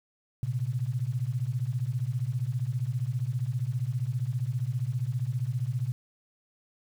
sine beating tone pair, 116.54 / 131.54 Hz, A#2 / C3, 0 / +10 cents, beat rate 15 Hz, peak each -30 dBFS, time 0.43-5.92 s, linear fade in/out 0 ms, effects 9-bit

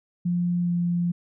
sine tone with pitch glide, 175.4 to 173.79 Hz, F3 to F3, +8 to -8 cents, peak -21 dBFS, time 0.25-1.12 s, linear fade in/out 10 ms, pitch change -16 cents, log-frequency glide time 0.62-0.71 s, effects none

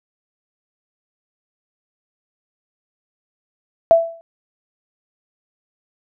sine tone with exponential decay, 665 Hz, E5, 15 cents sharp, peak -4 dBFS, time 3.91-4.21 s, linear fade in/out 0 ms, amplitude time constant 65 ms, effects none

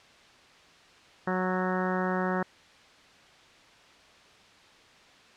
harmonic tone with a mistuned harmonic, 184.4 Hz, F#3, 6 cents flat, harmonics 1 / 2 / 3 / 4 / 5 / 6 / 7 / 8 / 9 / 10, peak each -30 / -33 / -35 / -36 / -37 / -38 / -38 / -39 / -40 / -40 dBFS, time 1.27-2.43 s, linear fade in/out 5 ms, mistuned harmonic 7, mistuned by +21 cents, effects white hiss -55 dBFS RMS until 5.36 s + low-pass 4000 Hz 12 dB/octave

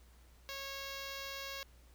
5% pulse tone with notch filter, 548 Hz, C#5, 20 cents flat, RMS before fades -44 dBFS, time 0.49-1.63 s, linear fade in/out 0 ms, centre 8000 Hz, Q 1.5, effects added 60 Hz sine -59 dBFS peak until 1.94 s + pink hiss -67 dBFS RMS until 1.94 s

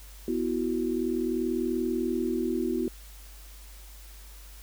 sine chord, B suspended fourth, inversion none, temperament equal, 246.9 / 329.6 / 370 Hz, B3 / E4 / F#4, 0 / 0 / 0 cents, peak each -30 dBFS, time 0.28-2.88 s, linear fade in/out 2 ms, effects added 50 Hz sine -45 dBFS peak until 4.62 s + white hiss -52 dBFS RMS until 4.62 s

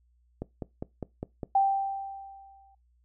click train, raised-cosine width 2 ms, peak -20 dBFS, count 6, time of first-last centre 0.42-1.432 s, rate 4.94 Hz
sine tone with exponential decay, 784 Hz, G5, in tune, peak -18 dBFS, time 1.55-2.75 s, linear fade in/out 5 ms, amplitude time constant 260 ms
effects noise-tail reverb RT60 0.2 s tail -21 dB re dry + added 60 Hz sine -63 dBFS peak until 3.04 s

